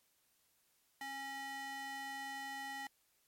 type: ring-modulated tone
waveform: square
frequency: 547 Hz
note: C#5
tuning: 23 cents flat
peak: -40 dBFS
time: 1.01-2.87 s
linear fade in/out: 2 ms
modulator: 1370 Hz
effects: white hiss -75 dBFS RMS until 3.27 s + MP3 64 kbps